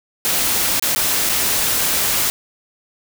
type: noise with dropouts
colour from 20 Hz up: white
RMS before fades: -18 dBFS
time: 0.25-2.3 s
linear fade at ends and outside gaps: 0 ms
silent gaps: 0.796-0.824 / 0.949-0.96 / 1.291-1.295 s
effects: none